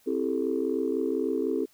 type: chord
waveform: sine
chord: A minor seventh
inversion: first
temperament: just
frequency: 264 / 330 / 396 / 440 Hz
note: C4 / E4 / G4 / A4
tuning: +16 / +2 / +18 / 0 cents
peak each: -30 dBFS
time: 0.06-1.66 s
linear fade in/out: 20 ms
effects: tanh soft clip ceiling -15 dBFS + white hiss -62 dBFS RMS until 1.73 s